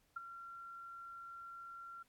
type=tone with ADSR envelope; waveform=sine; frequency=1371 Hz; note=F6; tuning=32 cents flat; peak=-37 dBFS; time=0.16-2.03 s; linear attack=8 ms; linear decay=15 ms; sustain=-11 dB; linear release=8 ms; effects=pink hiss -75 dBFS RMS until 2.08 s + AAC 64 kbps